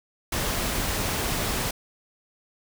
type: noise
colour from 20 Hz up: pink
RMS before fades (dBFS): -27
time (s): 0.32-1.71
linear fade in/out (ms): 5
effects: none